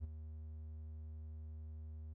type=tone with ADSR envelope; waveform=triangle; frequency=77.8 Hz; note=D#2; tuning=in tune; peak=-35 dBFS; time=0-2.14 s; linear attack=42 ms; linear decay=14 ms; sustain=-9 dB; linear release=16 ms; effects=none